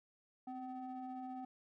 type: ring-modulated tone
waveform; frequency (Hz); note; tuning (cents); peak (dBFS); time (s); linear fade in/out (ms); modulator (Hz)
triangle; 251.8; B3; +34; -38; 0.47-1.45; 5; 511
effects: none